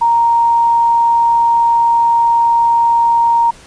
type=tone; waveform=sine; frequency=932.3 Hz; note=A#5; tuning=in tune; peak=-8 dBFS; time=0.01-3.51 s; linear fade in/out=10 ms; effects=pink hiss -40 dBFS RMS until 3.66 s + resampled to 22050 Hz